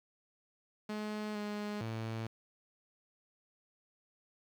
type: tone with pitch steps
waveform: sawtooth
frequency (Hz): 212 / 208.1 / 112.6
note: G#3 / G#3 / A2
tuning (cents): +36 / +4 / +40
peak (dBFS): -33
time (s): 0.89-2.27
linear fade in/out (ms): 5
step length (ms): 460
effects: low-pass 5000 Hz 12 dB/octave + 10-bit